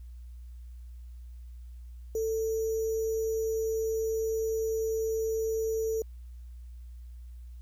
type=tone with sample-and-hold; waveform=sine; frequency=444.8 Hz; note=A4; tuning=19 cents sharp; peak=-27 dBFS; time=2.15-6.02 s; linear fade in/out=2 ms; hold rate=6300 Hz; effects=added 60 Hz sine -42 dBFS peak until 7.61 s + white hiss -71 dBFS RMS until 7.61 s